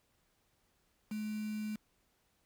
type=tone with quantisation; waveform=sine; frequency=213.3 Hz; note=G#3; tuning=46 cents sharp; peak=-36 dBFS; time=1.11-1.76 s; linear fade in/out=5 ms; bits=8; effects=pink hiss -75 dBFS RMS until 2.45 s